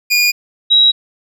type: tone pair in turn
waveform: 25% pulse / sine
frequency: 2434 / 3855 Hz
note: D#7 / B7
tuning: -39 / -43 cents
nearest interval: minor sixth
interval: 796 cents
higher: second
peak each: -6 dBFS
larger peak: neither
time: 0.1-0.32 / 0.7-0.92 s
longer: neither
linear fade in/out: 20 ms
effects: none